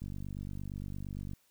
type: click train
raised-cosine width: 5 ms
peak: -29 dBFS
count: 65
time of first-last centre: 0.02-1.334 s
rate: 48.7 Hz
effects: white hiss -70 dBFS RMS until 1.5 s